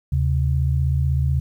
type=tone pair together; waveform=sine; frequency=77.34 / 133.4 Hz; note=D#2 / C3; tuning=-10 / +34 cents; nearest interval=major sixth; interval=944 cents; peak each=-19 / -20 dBFS; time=0.12-1.4 s; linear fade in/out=5 ms; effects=9-bit